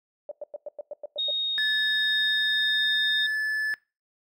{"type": "tone bursts", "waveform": "sine", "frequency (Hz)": 587.3, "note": "D5", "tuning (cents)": 0, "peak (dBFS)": -31, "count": 9, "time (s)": [0.29, 1.306], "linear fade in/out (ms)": 2, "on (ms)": 24, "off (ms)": 100}
{"type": "tone with pitch glide", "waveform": "sine", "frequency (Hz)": [3729, 3673], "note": ["A#7", "A#7"], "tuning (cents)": [0, -26], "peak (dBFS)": -24, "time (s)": [1.18, 3.27], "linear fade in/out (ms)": 10, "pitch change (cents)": -26, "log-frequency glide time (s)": [1.39, 2.97]}
{"type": "tone", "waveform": "triangle", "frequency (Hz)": 1734, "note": "A6", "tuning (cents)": -26, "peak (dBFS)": -23, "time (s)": [1.58, 3.74], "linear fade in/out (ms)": 0}
{"effects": ["noise-tail reverb RT60 0.3 s tail -22 dB re dry"]}